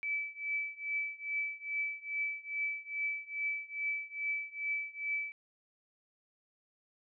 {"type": "tone with tremolo", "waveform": "sine", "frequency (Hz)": 2307, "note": "D7", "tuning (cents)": -31, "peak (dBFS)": -30, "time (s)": [0.03, 5.32], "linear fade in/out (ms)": 0, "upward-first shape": "triangle", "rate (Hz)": 2.4, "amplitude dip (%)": 95, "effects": []}